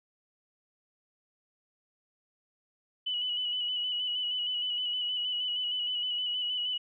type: tone with vibrato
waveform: sine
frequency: 2960 Hz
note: F#7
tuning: in tune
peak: -29 dBFS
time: 3.06-6.78 s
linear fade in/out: 10 ms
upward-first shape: square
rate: 6.4 Hz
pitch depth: 26 cents each way
effects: none